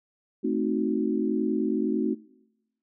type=chord; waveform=sine; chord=A diminished seventh; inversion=none; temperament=equal; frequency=220 / 261.6 / 311.1 / 370 Hz; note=A3 / C4 / Eb4 / Gb4; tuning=0 / 0 / 0 / 0 cents; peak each=-29 dBFS; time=0.43-2.15 s; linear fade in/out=20 ms; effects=noise-tail reverb RT60 1.0 s tail -23 dB re dry